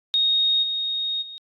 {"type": "tone with level steps", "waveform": "sine", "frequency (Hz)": 3729, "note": "A#7", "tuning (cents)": 0, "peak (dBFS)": [-17, -23, -35], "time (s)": [0.14, 1.38], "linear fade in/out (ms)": 0, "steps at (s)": [0.62, 1.21], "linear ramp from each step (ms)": 20, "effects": ["AAC 64 kbps"]}